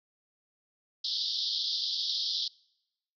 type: band-pass noise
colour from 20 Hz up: white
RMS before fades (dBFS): -32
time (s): 1.04-2.48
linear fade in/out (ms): 5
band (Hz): 3300 to 5200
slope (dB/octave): 96
effects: noise-tail reverb RT60 0.9 s tail -26 dB re dry